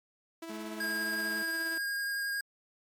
sawtooth tone with tremolo, 329.6 Hz, E4, in tune, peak -35 dBFS, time 0.42-1.78 s, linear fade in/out 5 ms, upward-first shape sine, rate 17 Hz, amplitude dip 40%
sawtooth tone, 214.9 Hz, A3, 41 cents flat, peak -37 dBFS, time 0.49-1.43 s, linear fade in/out 10 ms
square tone with vibrato, 1625 Hz, G#6, 38 cents flat, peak -32 dBFS, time 0.8-2.41 s, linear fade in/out 5 ms, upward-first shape sine, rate 11 Hz, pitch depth 10 cents each way
effects MP3 96 kbps

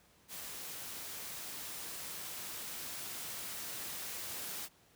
white noise with level ramp, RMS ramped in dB -45 to -42 dBFS, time 0.28-4.69 s, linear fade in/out 50 ms, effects pink hiss -66 dBFS RMS until 4.95 s + high-pass 60 Hz 12 dB/octave

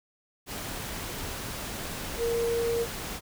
sine tone in noise, 466.2 Hz, A#4, in tune, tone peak -25 dBFS, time 2.17-2.87 s, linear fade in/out 50 ms, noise pink, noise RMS -36 dBFS, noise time 0.46-3.21 s, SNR +8 dB, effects none

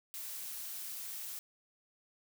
blue noise, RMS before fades -43 dBFS, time 0.14-1.39 s, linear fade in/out 0 ms, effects none

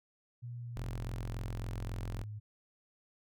sine tone with pitch glide, 120 to 105.68 Hz, B2 to G#2, -49 to +31 cents, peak -40 dBFS, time 0.42-2.4 s, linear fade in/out 20 ms, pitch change -220 cents, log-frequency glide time 0.58-1.98 s
sawtooth tone, 43.65 Hz, F1, in tune, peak -35 dBFS, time 0.76-2.24 s, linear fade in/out 10 ms
effects none

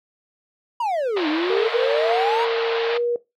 triangle exponential two-way sweep, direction down then up, 987.8 to 297.1 to 972 Hz, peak -18 dBFS, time 0.8-2.45 s, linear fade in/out 5 ms, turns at 1.28 s
pink band-pass noise, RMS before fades -28 dBFS, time 1.16-2.98 s, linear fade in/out 10 ms, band 520 to 4200 Hz, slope 48 dB/octave
sine tone with pitch glide, 460 to 478.2 Hz, A#4 to A#4, -23 to +44 cents, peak -19 dBFS, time 1.5-3.16 s, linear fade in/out 2 ms, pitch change +67 cents, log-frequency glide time 2.87-2.99 s
effects noise-tail reverb RT60 0.2 s tail -18 dB re dry

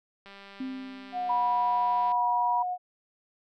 click train, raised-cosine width 0.3 ms, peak -32 dBFS, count 369, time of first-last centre 0.26-2.119 s, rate 198 Hz
sine tone with exponential decay, 261.6 Hz, C4, in tune, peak -30 dBFS, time 0.6-1.89 s, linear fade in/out 5 ms, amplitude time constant 280 ms
sine tone, 725 Hz, F#5, 35 cents flat, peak -28 dBFS, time 1.12-2.78 s, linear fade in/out 50 ms
sine tone with pitch glide, 977 to 966.3 Hz, B5 to B5, -19 to -38 cents, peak -24 dBFS, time 1.29-2.63 s, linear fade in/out 10 ms, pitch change -19 cents, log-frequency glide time 2.12-2.25 s
effects none

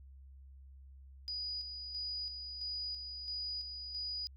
sine tone with tremolo, 4926 Hz, D#8, 18 cents flat, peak -37 dBFS, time 1.28-4.27 s, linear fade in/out 0 ms, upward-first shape square, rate 1.5 Hz, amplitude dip 45%, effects added 67 Hz sine -52 dBFS peak until 4.36 s

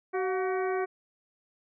harmonic tone with a mistuned harmonic, 377.5 Hz, F#4, 35 cents sharp, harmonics 1 / 2 / 3 / 4 / 5 / 6, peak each -28 / -34 / -38 / -40 / -42 / -44 dBFS, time 0.13-0.86 s, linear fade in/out 20 ms, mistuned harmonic 2, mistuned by -67 cents, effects none

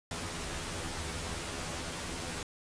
pink noise with comb filter, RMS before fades -38 dBFS, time 0.11-2.43 s, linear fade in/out 2 ms, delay 12 ms, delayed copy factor +0.95, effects resampled to 22050 Hz

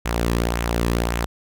sawtooth tone with flanger, 58.27 Hz, A#1, in tune, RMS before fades -22 dBFS, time 0.05-1.26 s, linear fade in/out 10 ms, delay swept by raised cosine 0.2 to 1.4 ms, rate 1.8 Hz, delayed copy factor -0.5, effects none

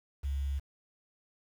sine tone with quantisation, 69.3 Hz, C#2, in tune, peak -30 dBFS, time 0.23-0.6 s, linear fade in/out 20 ms, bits 9, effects none

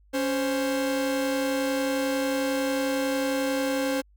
45% pulse tone pair together, 277.2 / 523.3 Hz, C#4 / C5, 0 / 0 cents, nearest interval major seventh, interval 1100 cents, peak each -27 dBFS, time 0.13-4.02 s, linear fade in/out 20 ms, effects added 50 Hz sine -55 dBFS peak until 4.16 s

